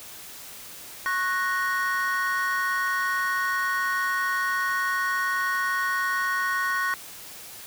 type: chord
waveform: triangle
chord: F# major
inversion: second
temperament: equal with one note detuned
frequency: 1097.9 / 1480 / 1864.7 Hz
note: C#6 / F#6 / A#6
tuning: -17 / 0 / 0 cents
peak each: -26 dBFS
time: 1.06-6.94 s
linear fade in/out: 0 ms
effects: white hiss -42 dBFS RMS until 7.66 s